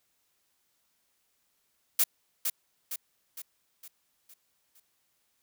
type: noise with echo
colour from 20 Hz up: blue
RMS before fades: -23 dBFS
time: 1.99-2.04 s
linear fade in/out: 5 ms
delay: 460 ms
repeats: 6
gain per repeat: -6 dB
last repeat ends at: 4.8 s
effects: white hiss -74 dBFS RMS until 5.42 s